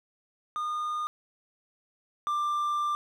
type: tone pair in turn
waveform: triangle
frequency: 1220 / 1185.3 Hz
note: D#6 / D6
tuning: -34 / +16 cents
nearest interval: unison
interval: 50 cents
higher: first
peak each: -27 / -24 dBFS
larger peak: second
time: 0.56-1.07 / 2.27-2.95 s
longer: second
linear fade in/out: 0 ms
effects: none